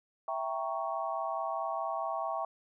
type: chord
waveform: sine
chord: E diminished seventh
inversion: none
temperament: equal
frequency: 659.3 / 784 / 932.3 / 1108.7 Hz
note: E5 / G5 / Bb5 / Db6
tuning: 0 / 0 / 0 / 0 cents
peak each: -36 / -37 / -40 / -37 dBFS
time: 0.28-2.45 s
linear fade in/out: 2 ms
effects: none